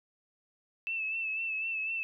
sine tone with vibrato, 2637 Hz, E7, in tune, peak -31 dBFS, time 0.87-2.03 s, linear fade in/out 0 ms, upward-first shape sine, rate 4 Hz, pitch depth 40 cents each way, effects none

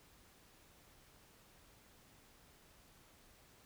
silence, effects pink hiss -65 dBFS RMS until 3.65 s

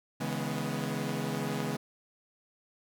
sawtooth chord, C# minor seventh, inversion none, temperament equal with one note detuned, 138.59 / 160.68 / 207.7 / 246.9 Hz, C#3 / E3 / G#3 / B3, 0 / -44 / 0 / 0 cents, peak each -33 dBFS, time 0.2-1.77 s, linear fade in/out 10 ms, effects none

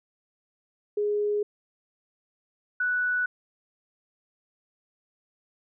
sine tone pair in turn, 415.3 / 1480 Hz, G#4 / F#6, 0 / 0 cents, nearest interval octave + minor seventh, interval 2200 cents, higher second, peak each -23 dBFS, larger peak neither, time 0.97-1.43 / 2.8-3.26 s, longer neither, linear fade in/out 5 ms, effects none

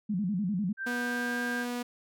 sine tone with vibrato, 193.3 Hz, G3, 24 cents flat, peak -27 dBFS, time 0.09-0.73 s, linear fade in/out 10 ms, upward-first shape square, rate 10 Hz, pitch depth 150 cents each way
sine tone with pitch glide, 1568 to 1596.3 Hz, G6 to G6, 0 to +31 cents, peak -32 dBFS, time 0.77-1.66 s, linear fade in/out 50 ms, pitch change +31 cents, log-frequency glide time 0.93-1.36 s
sawtooth tone, 243.3 Hz, B3, 26 cents flat, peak -28 dBFS, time 0.86-1.83 s, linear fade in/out 10 ms
effects none

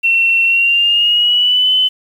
sine tone with pitch glide, 2713 to 3028 Hz, E7 to F#7, +49 to +39 cents, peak -9 dBFS, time 0.03-1.89 s, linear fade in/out 20 ms, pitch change +190 cents, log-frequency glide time 0.45-1.72 s, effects 7-bit

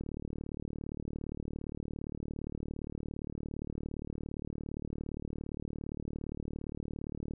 click train, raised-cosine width 3 ms, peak -26 dBFS, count 275, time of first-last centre 0.01-7.336 s, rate 37.4 Hz, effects none

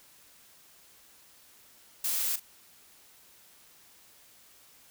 blue noise with echo, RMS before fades -30 dBFS, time 2.04-2.36 s, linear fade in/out 5 ms, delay 38 ms, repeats 1, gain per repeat -13 dB, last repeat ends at 2.398 s, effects white hiss -58 dBFS RMS until 4.9 s

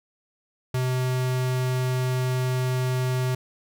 square tone, 127.8 Hz, C3, 40 cents flat, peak -23 dBFS, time 0.74-3.35 s, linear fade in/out 5 ms, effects none

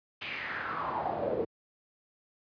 brown noise with band-pass filter sweep, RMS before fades -34 dBFS, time 0.21-1.45 s, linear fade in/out 10 ms, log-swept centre 2800 to 440 Hz, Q 4.2, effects high-pass 80 Hz 12 dB/octave + resampled to 11025 Hz

